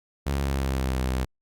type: tone with pitch glide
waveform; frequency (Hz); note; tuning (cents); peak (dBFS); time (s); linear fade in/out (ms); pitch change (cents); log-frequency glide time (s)
sawtooth; 69.3 to 64.29; C#2 to C2; 0 to -30; -20; 0.26-1.25; 10; -130; 0.38-1.01
effects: Opus 48 kbps